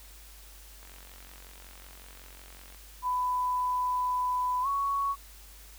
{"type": "click train", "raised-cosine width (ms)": 0.3, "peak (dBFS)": -35, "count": 88, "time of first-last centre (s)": [0.83, 2.746], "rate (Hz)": 45.4}
{"type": "tone with pitch glide", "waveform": "sine", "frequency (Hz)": [998, 1113.8], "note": ["B5", "C#6"], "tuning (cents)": [18, 8], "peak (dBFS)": -26, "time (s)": [3.02, 5.16], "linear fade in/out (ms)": 50, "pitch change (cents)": 190, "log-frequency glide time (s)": [4.62, 4.67]}
{"effects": ["added 50 Hz sine -50 dBFS peak until 5.78 s", "white hiss -53 dBFS RMS until 5.78 s"]}